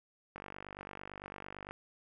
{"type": "click train", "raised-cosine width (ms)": 0.5, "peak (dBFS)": -29, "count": 67, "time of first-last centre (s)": [0.36, 1.71], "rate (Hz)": 48.9, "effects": []}